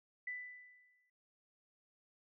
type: tone with exponential decay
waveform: sine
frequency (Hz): 1989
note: B6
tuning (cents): +12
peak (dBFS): -38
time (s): 0.27-1.1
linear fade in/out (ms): 5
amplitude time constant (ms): 180
effects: none